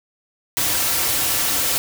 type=noise with comb filter; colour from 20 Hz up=white; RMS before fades=-20 dBFS; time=0.57-1.78 s; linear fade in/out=0 ms; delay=4.8 ms; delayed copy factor=-0.5; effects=none